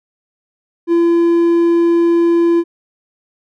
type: tone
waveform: triangle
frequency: 339.4 Hz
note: F4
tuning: 49 cents flat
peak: -7 dBFS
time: 0.87-2.64 s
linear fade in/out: 50 ms
effects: none